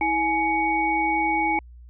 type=tone cluster; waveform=sine; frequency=323.7 / 839 / 2238 Hz; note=E4 / G#5 / C#7; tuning=-31 / +17 / +16 cents; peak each=-27 / -22 / -25 dBFS; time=0.01-1.59 s; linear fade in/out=2 ms; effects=added 60 Hz sine -42 dBFS peak until 1.89 s